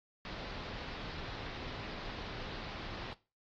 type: low-pass noise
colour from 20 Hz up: pink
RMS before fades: -44 dBFS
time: 0.25-3.13 s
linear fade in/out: 0 ms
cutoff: 4900 Hz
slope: 48 dB/octave
effects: noise-tail reverb RT60 0.3 s tail -18 dB re dry + AAC 32 kbps